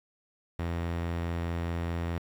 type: tone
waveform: sawtooth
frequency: 84.8 Hz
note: E2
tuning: 50 cents sharp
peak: -26 dBFS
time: 0.59-2.18 s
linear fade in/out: 0 ms
effects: low-pass 3000 Hz 12 dB/octave + 9-bit